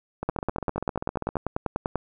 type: two click trains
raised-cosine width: 1 ms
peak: -11 / -15 dBFS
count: 18 / 18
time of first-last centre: 0.29-1.957 / 0.23-1.356 s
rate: 10.2 / 15.1 Hz
effects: none